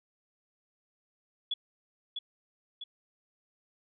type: tone with echo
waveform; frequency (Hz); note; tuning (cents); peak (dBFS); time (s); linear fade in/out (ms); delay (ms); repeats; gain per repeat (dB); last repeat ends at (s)
sine; 3399; G#7; +39; -28; 1.51-1.54; 5; 650; 2; -5; 2.84
effects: none